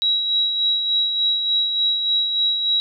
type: tone with tremolo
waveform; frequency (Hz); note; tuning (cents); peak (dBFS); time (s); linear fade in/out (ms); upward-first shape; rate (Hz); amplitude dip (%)
sine; 3870; B7; -36; -15; 0.02-2.8; 0; sine; 3.4; 45
effects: none